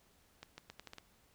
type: accelerating click train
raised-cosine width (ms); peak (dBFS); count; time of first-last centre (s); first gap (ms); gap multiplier
0.2; -30; 7; 0.43-0.983; 150; 0.8
effects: pink hiss -69 dBFS RMS until 1.34 s